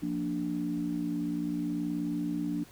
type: chord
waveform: sine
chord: Bb major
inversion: second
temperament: equal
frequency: 174.61 / 233.1 / 293.7 Hz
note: F3 / Bb3 / D4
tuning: 0 / 0 / 0 cents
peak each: -35 / -36 / -31 dBFS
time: 0.02-2.64 s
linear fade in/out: 10 ms
effects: tanh soft clip ceiling -20 dBFS + pink hiss -55 dBFS RMS until 2.71 s